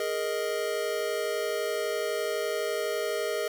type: chord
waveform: square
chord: Ab suspended second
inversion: none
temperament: just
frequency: 415.3 / 467.2 / 623 Hz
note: Ab4 / Bb4 / Eb5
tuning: 0 / +4 / +2 cents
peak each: -33 dBFS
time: 0-3.48 s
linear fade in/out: 2 ms
effects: none